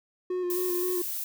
triangle tone with vibrato, 359.6 Hz, F#4, 49 cents flat, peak -25 dBFS, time 0.3-1.02 s, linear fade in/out 5 ms, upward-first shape square, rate 3.8 Hz, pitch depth 22 cents each way
violet noise, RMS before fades -33 dBFS, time 0.5-1.24 s, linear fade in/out 2 ms
effects none

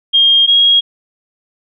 sine tone pair in turn, 3225 / 3283 Hz, G7 / G#7, +48 / -21 cents, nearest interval unison, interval 31 cents, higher second, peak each -6 dBFS, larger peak neither, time 0.13-0.47 / 0.47-0.81 s, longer neither, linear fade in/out 20 ms, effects none

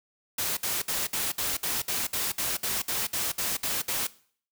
white noise bursts, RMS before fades -29 dBFS, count 15, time 0.38-4.07 s, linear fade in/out 5 ms, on 190 ms, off 60 ms, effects noise-tail reverb RT60 0.5 s tail -19 dB re dry

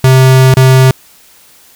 square tone with dropouts, 130.81 Hz, C3, in tune, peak -3 dBFS, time 0.04-0.91 s, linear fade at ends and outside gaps 2 ms, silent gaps 0.541-0.569 s, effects white hiss -42 dBFS RMS until 1.75 s

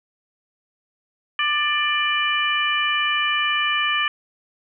harmonic tone with a mistuned harmonic, 594 Hz, D5, 20 cents sharp, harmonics 2 / 3 / 4 / 5, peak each -24 / -24 / -24 / -24 dBFS, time 1.39-4.08 s, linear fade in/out 2 ms, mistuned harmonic 3, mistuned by -17 cents, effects none

